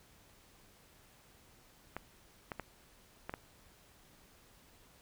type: clicks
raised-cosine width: 0.5 ms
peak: -24 dBFS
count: 5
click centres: 1.966 / 2.518 / 2.597 / 3.295 / 3.339 s
effects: pink hiss -63 dBFS RMS until 5.01 s